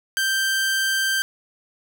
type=tone; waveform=sawtooth; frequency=1568 Hz; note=G6; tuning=in tune; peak=-16 dBFS; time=0.17-1.22 s; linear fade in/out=0 ms; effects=none